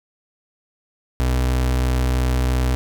35% pulse tone, 63 Hz, B1, 35 cents sharp, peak -15 dBFS, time 1.2-2.75 s, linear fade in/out 0 ms, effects none

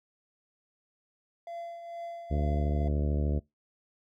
triangle tone with tremolo, 682 Hz, F5, 41 cents flat, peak -34 dBFS, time 1.47-2.88 s, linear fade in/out 2 ms, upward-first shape triangle, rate 2.2 Hz, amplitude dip 55%
harmonic tone, 73.42 Hz, D2, in tune, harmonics 1 / 2 / 3 / 4 / 5 / 6 / 7 / 8 / 9, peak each -27 / -33 / -37 / -39 / -41 / -43 / -44 / -45 / -46 dBFS, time 2.3-3.4 s, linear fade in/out 20 ms
effects noise-tail reverb RT60 0.2 s tail -24 dB re dry

